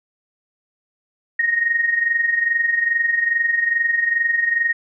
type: tone with amplitude modulation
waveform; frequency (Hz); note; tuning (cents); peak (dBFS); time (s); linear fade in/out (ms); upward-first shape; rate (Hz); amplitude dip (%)
sine; 1864.7; A#6; 0; -13; 1.39-4.73; 5; sine; 22.4; 65
effects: none